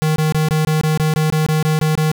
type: tone bursts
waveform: square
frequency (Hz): 155.56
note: D#3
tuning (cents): 0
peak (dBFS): -14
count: 13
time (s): 0.02-2.116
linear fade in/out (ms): 0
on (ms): 140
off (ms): 23
effects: none